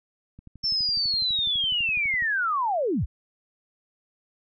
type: click train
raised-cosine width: 5 ms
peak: -32 dBFS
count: 23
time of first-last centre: 0.39-2.223 s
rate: 12 Hz
type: linear sweep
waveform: sine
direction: down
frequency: 5410 to 30.66 Hz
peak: -22 dBFS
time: 0.63-3.06 s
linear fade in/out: 20 ms
effects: none